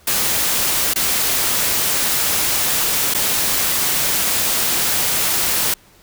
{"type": "noise with dropouts", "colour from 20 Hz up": "white", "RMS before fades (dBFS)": -18, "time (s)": [0.07, 5.74], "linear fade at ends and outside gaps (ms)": 5, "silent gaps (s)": [[0.937, 0.958], [3.139, 3.146]], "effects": ["pink hiss -50 dBFS RMS until 6.02 s"]}